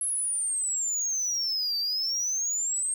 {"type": "exponential two-way sweep", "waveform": "sine", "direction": "down then up", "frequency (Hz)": [10990, 4600, 8560], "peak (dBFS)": -23, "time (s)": [0.01, 2.94], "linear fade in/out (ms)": 2, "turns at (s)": 1.78, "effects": ["tanh soft clip ceiling -25 dBFS", "9-bit"]}